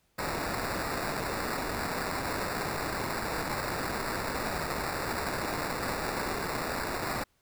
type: noise with sample-and-hold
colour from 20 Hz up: blue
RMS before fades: -33 dBFS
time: 0.18-7.24 s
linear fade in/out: 10 ms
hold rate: 3150 Hz
effects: pink hiss -71 dBFS RMS until 7.41 s